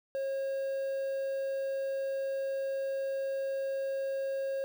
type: tone with quantisation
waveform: triangle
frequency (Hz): 542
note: C#5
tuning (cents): -39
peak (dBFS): -29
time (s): 0.15-4.64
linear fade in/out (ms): 0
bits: 9
effects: none